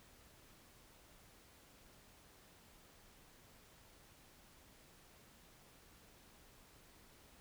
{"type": "silence", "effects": ["pink hiss -64 dBFS RMS until 7.4 s"]}